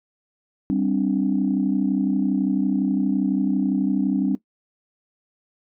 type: chord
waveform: sine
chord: G suspended fourth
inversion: none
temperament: equal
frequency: 196 / 261.6 / 293.7 Hz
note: G3 / C4 / D4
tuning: 0 / 0 / 0 cents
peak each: -22 dBFS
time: 0.7-4.35 s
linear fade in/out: 0 ms
effects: noise-tail reverb RT60 0.1 s tail -17 dB re dry + tanh soft clip ceiling -10 dBFS